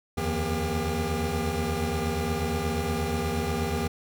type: tone cluster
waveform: 25% pulse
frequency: 77.4 / 85.8 / 236.8 / 401.5 Hz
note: D#2 / F2 / A#3 / G4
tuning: -9 / -30 / +27 / +41 cents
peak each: -28 dBFS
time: 0.17-3.88 s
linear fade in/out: 10 ms
effects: none